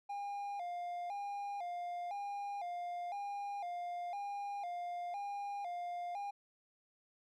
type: tone with vibrato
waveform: triangle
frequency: 754 Hz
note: F#5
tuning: 32 cents sharp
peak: -37 dBFS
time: 0.09-6.31 s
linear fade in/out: 10 ms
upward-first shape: square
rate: 0.99 Hz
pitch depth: 120 cents each way
effects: none